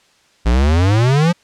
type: exponential sweep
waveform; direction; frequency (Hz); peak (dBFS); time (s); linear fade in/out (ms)
square; up; 55 to 179.3; -11; 0.45-1.33; 20
effects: white hiss -54 dBFS RMS until 1.43 s + low-pass 6000 Hz 12 dB/octave